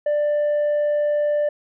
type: tone with tanh clipping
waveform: sine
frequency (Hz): 591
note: D5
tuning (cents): +11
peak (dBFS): -18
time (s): 0.06-1.49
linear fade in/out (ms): 5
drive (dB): 2
effects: none